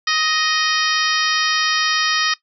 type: harmonic tone with a mistuned harmonic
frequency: 622.3 Hz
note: D#5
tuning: in tune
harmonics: 2 / 3 / 4 / 5 / 6 / 7 / 8 / 9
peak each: -22 / -22 / -26 / -25 / -26 / -27 / -23 / -27 dBFS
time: 0.07-2.34 s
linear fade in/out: 5 ms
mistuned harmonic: 2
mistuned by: +18 cents
effects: noise-tail reverb RT60 0.1 s tail -18 dB re dry